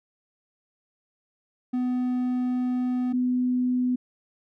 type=tone pair in turn; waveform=triangle / sine; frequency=250.2 / 250.2 Hz; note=B3 / B3; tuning=+23 / +23 cents; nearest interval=unison; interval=0 cents; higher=neither; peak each=-21 dBFS; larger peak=neither; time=1.73-3.13 / 3.13-3.96 s; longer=first; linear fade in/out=10 ms; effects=none